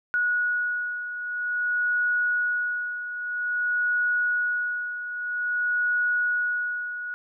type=beating tone pair; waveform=sine; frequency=1459 / 1459.51 Hz; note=F#6 / F#6; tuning=-25 / -24 cents; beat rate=0.51 Hz; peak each=-24 / -30 dBFS; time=0.14-7.14 s; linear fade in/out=0 ms; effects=none